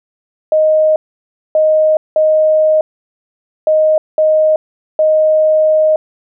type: tone bursts at uneven times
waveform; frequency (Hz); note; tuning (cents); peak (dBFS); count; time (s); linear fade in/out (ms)
sine; 622.3; D#5; 0; -7; 6; 0.52-0.96 / 1.55-1.97 / 2.16-2.81 / 3.67-3.98 / 4.18-4.56 / 4.99-5.96; 2
effects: none